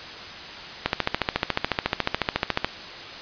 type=click train; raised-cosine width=0.3 ms; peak=-4 dBFS; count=26; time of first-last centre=0.86-2.646 s; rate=14 Hz; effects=white hiss -37 dBFS RMS until 3.21 s + resampled to 11025 Hz